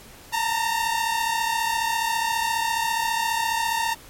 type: tone pair together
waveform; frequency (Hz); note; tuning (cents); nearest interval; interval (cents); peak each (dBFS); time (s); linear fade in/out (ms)
sawtooth; 897.6 / 932.3; A5 / A#5; +34 / 0; minor second; 66; -21; 0.32-3.95; 20
effects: pink hiss -46 dBFS RMS until 4.09 s + MP3 64 kbps